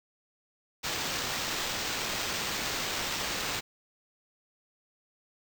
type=noise with sample-and-hold; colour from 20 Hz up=white; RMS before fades=-33 dBFS; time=0.83-3.61 s; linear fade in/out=20 ms; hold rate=11025 Hz; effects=none